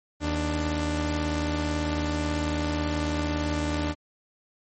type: tone pair together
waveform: sawtooth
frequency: 78.3 / 295 Hz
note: D#2 / D4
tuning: +11 / +8 cents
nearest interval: octave + major seventh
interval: 2297 cents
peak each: -24 dBFS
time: 0.2-3.95 s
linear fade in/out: 50 ms
effects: MP3 32 kbps